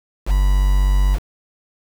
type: tone with quantisation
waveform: triangle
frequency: 47.96 Hz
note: G1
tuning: 37 cents flat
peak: -10 dBFS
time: 0.26-1.19 s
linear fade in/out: 50 ms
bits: 5
effects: none